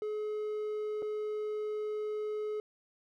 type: tone with dropouts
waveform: triangle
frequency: 425 Hz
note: G#4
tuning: 40 cents sharp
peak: -31 dBFS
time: 0.02-2.6 s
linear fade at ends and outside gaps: 1 ms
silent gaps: 1.022-1.026 s
effects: none